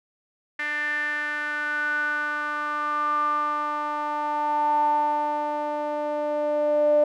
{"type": "tone with band-pass filter sweep", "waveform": "sawtooth", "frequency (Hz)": 297.4, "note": "D4", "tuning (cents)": 22, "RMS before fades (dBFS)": -25, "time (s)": [0.59, 7.04], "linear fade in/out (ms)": 5, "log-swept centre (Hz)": [1900, 600], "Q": 9.6, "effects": []}